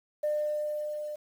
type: tone with level ramp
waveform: sine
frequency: 600 Hz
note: D5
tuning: 37 cents sharp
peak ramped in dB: -24 to -34 dBFS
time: 0.23-1.16 s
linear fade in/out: 10 ms
effects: tanh soft clip ceiling -22 dBFS + 9-bit